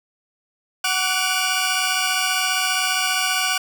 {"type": "tone cluster", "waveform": "20% pulse", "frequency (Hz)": [745, 1147, 1475, 2379, 2813], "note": ["F#5", "D6", "F#6", "D7", "F7"], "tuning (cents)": [12, -41, -6, 22, 12], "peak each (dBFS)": -21, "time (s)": [0.84, 3.58], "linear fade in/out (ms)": 5, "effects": []}